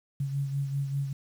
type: beating tone pair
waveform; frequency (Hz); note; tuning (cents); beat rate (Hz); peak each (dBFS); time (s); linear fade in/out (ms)
sine; 138.59 / 143.69; C#3 / D3; 0 / -37; 5.1; -28 / -37; 0.2-1.13; 5
effects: 9-bit